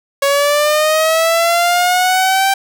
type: linear sweep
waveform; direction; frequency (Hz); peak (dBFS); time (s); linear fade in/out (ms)
sawtooth; up; 554.4 to 784; -7; 0.22-2.54; 5
effects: none